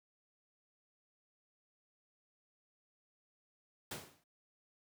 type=noise with exponential decay; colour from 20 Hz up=pink; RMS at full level=-39 dBFS; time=3.91-4.24 s; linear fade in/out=5 ms; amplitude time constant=70 ms; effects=high-pass 100 Hz 12 dB/octave